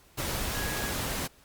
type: tone in noise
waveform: sine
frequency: 1661.2 Hz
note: G#6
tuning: in tune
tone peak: -38 dBFS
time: 0.54-0.93 s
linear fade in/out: 20 ms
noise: pink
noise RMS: -32 dBFS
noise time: 0.17-1.28 s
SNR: -9 dB
effects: pink hiss -59 dBFS RMS until 1.44 s + Opus 48 kbps